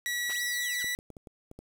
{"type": "tone with pitch glide", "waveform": "sawtooth", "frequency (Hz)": [1937, 1958.4], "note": ["B6", "B6"], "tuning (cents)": [-34, -15], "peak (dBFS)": -26, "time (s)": [0.06, 0.95], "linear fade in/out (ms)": 0, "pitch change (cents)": 19, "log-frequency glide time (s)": [0.29, 0.78]}
{"type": "linear two-way sweep", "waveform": "10% pulse", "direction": "up then down", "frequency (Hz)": [53, 5780, 1369], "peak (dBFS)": -33, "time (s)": [0.29, 0.83], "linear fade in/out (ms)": 5, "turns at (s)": 0.43}
{"type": "clicks", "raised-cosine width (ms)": 2, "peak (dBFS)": -32, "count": 7, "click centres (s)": [0.844, 0.989, 1.103, 1.168, 1.272, 1.514, 1.59]}
{"effects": ["9-bit"]}